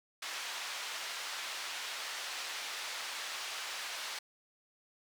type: band-pass noise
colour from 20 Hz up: white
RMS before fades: -41 dBFS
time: 0.22-4.19 s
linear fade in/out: 5 ms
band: 790 to 4500 Hz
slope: 12 dB/octave
effects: none